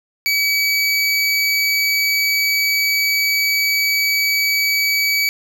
25% pulse tone, 2280 Hz, C#7, 48 cents sharp, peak -11 dBFS, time 0.26-5.29 s, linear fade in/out 0 ms, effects none

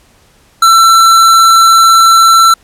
square tone, 1341 Hz, E6, 29 cents sharp, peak -3 dBFS, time 0.62-2.54 s, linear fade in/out 5 ms, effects pink hiss -47 dBFS RMS until 2.63 s + low-pass 12000 Hz 12 dB/octave

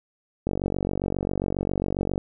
click train, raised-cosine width 2 ms, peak -12 dBFS, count 82, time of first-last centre 0.47-2.179 s, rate 47.4 Hz, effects none

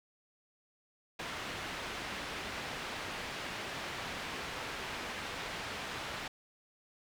white low-pass noise, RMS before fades -41 dBFS, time 1.19-6.28 s, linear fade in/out 5 ms, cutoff 2700 Hz, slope 12 dB/octave, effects none

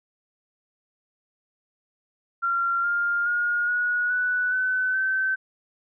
sine tone with pitch steps, 1378 / 1403.7 / 1429.9 / 1456.6 / 1483.7 / 1511.4 / 1539.6 Hz, F6 / F6 / F6 / F#6 / F#6 / F#6 / G6, -24 / +8 / +40 / -28 / +4 / +36 / -32 cents, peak -21 dBFS, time 2.42-5.36 s, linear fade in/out 20 ms, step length 420 ms, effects none

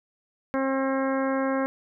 harmonic tone, 267.9 Hz, C4, 41 cents sharp, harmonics 1 / 2 / 3 / 4 / 5 / 6 / 7 / 8, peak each -26 / -27 / -35 / -33 / -37 / -36 / -42 / -43 dBFS, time 0.54-1.66 s, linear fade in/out 0 ms, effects none

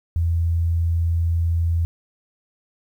sine tone, 83.8 Hz, E2, 29 cents sharp, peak -17 dBFS, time 0.16-1.85 s, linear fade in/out 0 ms, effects 9-bit

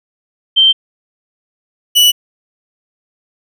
sine / 40% pulse tone pair in turn, 3130 / 2954 Hz, G7 / F#7, -3 / -3 cents, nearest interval minor second, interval 100 cents, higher first, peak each -5 dBFS, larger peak neither, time 0.56-0.73 / 1.95-2.12 s, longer neither, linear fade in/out 20 ms, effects none

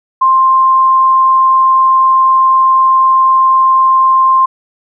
sine tone, 1052 Hz, C6, 9 cents sharp, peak -5 dBFS, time 0.21-4.46 s, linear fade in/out 10 ms, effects none

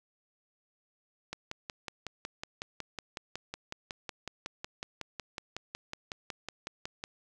click train, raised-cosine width 0.2 ms, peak -20 dBFS, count 32, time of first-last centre 1.33-7.039 s, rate 5.43 Hz, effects none

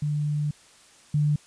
sine tone pair in turn, 148.5 / 148.5 Hz, D3 / D3, +20 / +20 cents, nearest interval unison, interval 0 cents, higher neither, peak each -23 / -19 dBFS, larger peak second, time 0.02-0.51 / 1.14-1.36 s, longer first, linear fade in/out 5 ms, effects white hiss -54 dBFS RMS until 1.46 s + resampled to 22050 Hz

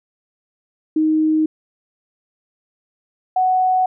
sine tone pair in turn, 312.3 / 742.8 Hz, D#4 / F#5, +7 / +7 cents, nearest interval octave + minor third, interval 1500 cents, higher second, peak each -13 dBFS, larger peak neither, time 0.96-1.46 / 3.36-3.86 s, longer neither, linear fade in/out 5 ms, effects none

